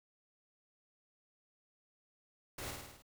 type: noise with echo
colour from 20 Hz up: pink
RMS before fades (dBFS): -44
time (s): 2.58-2.71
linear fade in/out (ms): 5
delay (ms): 52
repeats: 6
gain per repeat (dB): -3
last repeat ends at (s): 3.022
effects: none